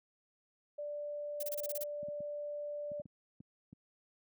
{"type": "tone", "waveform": "sine", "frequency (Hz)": 587.3, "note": "D5", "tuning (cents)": 0, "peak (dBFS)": -38, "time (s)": [0.78, 3.02], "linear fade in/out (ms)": 10}
{"type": "noise bursts", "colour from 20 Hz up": "violet", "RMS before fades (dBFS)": -39, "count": 8, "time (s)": [1.4, 1.837], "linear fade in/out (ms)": 5, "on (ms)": 31, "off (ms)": 27}
{"type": "clicks", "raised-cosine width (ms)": 5, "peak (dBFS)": -33, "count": 8, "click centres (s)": [2.03, 2.085, 2.205, 2.917, 2.998, 3.057, 3.405, 3.729]}
{"effects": ["high-pass 200 Hz 12 dB/octave"]}